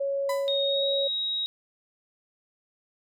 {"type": "tone", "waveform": "sine", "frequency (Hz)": 554.4, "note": "C#5", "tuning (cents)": 0, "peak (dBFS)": -25, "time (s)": [0, 1.08], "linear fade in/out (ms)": 10}
{"type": "tone with exponential decay", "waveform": "35% pulse", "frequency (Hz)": 1000, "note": "B5", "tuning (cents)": 21, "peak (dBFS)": -26, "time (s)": [0.29, 0.64], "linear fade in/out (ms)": 5, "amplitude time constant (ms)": 76}
{"type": "tone with pitch glide", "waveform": "sine", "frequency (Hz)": [3729, 3803], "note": ["A#7", "A#7"], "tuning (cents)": [0, 34], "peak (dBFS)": -26, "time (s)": [0.48, 1.46], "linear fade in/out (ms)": 0, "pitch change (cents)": 34, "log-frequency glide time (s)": [0.66, 0.87]}
{"effects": []}